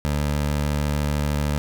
20% pulse tone, 73.42 Hz, D2, in tune, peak -16 dBFS, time 0.05-1.58 s, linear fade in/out 0 ms, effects none

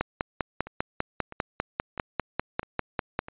two click trains, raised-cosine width 0.5 ms, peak -24 / -10 dBFS, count 5 / 17, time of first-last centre 0.67-3.284 / 0.01-3.191 s, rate 1.53 / 5.03 Hz, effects resampled to 8000 Hz

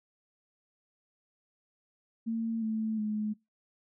sine tone with pitch steps, 226.8 / 219.7 / 212.8 Hz, A#3 / A3 / G#3, -47 / -2 / +42 cents, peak -29 dBFS, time 2.26-3.34 s, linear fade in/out 20 ms, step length 360 ms, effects noise-tail reverb RT60 0.2 s tail -23 dB re dry

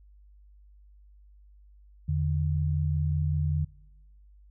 sine tone pair together, 83.46 / 148.7 Hz, E2 / D3, +22 / +22 cents, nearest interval minor seventh, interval 1000 cents, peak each -27 dBFS, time 2.08-3.65 s, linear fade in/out 10 ms, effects noise-tail reverb RT60 1.0 s tail -24 dB re dry + added 50 Hz sine -52 dBFS peak until 4.5 s

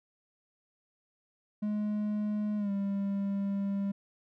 triangle tone with pitch glide, 210 to 198.56 Hz, G#3 to G3, +19 to +22 cents, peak -27 dBFS, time 1.62-3.92 s, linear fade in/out 10 ms, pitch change -97 cents, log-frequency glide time 2.57-2.71 s, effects none

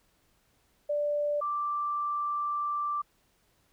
sine tone pair in turn, 587.3 / 1174.6 Hz, D5 / D6, 0 / 0 cents, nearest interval octave, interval 1200 cents, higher second, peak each -26 / -28 dBFS, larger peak first, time 0.89-1.41 / 1.41-3.02 s, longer second, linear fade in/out 10 ms, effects pink hiss -69 dBFS RMS until 3.72 s

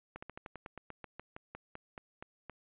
slowing click train, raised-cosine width 0.5 ms, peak -29 dBFS, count 17, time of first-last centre 0.16-2.497 s, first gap 65 ms, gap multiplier 1.1, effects resampled to 8000 Hz

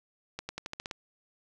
accelerating click train, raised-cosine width 0.2 ms, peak -19 dBFS, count 8, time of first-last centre 0.39-0.912 s, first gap 100 ms, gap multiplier 0.9, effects none

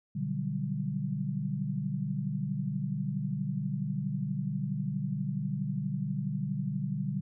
sine chord, G major seventh, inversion first, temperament just, 122.5 / 147 / 183.75 / 196 Hz, B2 / D3 / F#3 / G3, -14 / +2 / -12 / 0 cents, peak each -38 / -33 / -38 / -35 dBFS, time 0.15-7.21 s, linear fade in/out 10 ms, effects none

